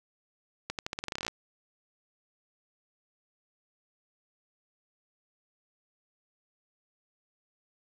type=accelerating click train; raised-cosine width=0.2 ms; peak=-16 dBFS; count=15; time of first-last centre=0.7-1.281 s; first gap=88 ms; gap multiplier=0.87; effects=none